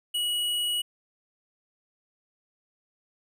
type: tone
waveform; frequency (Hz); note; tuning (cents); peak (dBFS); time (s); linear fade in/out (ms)
square; 2917; F#7; -25; -26; 0.14-0.82; 10
effects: none